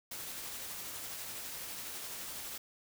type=noise with tremolo; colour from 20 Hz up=white; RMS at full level=-42 dBFS; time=0.11-2.58 s; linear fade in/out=5 ms; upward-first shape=triangle; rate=12 Hz; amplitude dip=25%; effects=none